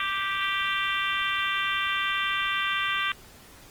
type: harmonic tone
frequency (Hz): 392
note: G4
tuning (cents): 0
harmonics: 3 / 4 / 5 / 6 / 7 / 8 / 9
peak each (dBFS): -30 / -31 / -32 / -33 / -33 / -34 / -35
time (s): 0-3.12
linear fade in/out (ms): 2
effects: pink hiss -50 dBFS RMS until 3.7 s + Opus 24 kbps